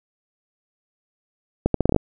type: accelerating click train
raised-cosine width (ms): 2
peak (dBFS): -4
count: 8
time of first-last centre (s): 1.66-1.963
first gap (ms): 83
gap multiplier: 0.77
effects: none